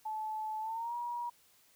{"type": "tone with pitch glide", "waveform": "sine", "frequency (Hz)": [867, 956.5], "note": ["A5", "A#5"], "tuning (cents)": [-26, 44], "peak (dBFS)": -35, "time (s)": [0.05, 1.3], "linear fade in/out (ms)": 10, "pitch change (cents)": 170, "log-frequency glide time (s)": [0.6, 0.95], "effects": ["white hiss -66 dBFS RMS until 1.75 s"]}